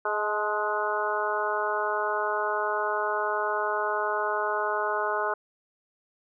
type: harmonic tone with a mistuned harmonic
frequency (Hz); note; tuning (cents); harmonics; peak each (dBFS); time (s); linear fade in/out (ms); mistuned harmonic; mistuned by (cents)
210; G#3; +19; 2 / 3 / 4 / 5 / 6 / 7; -32 / -32 / -32 / -32 / -32 / -32; 0.05-5.34; 5; 4; +35
effects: none